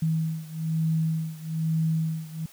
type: beating tone pair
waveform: sine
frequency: 160 / 161.1 Hz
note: D#3 / E3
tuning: +49 / -39 cents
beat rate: 1.1 Hz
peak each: -26 / -28 dBFS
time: 0.02-2.46 s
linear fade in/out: 5 ms
effects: white hiss -52 dBFS RMS until 2.52 s